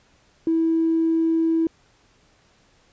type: tone with tanh clipping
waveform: triangle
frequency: 326.5 Hz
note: E4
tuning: 17 cents flat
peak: -17 dBFS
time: 0.47-1.67 s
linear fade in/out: 2 ms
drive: 4 dB
effects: pink hiss -59 dBFS RMS until 2.92 s + resampled to 16000 Hz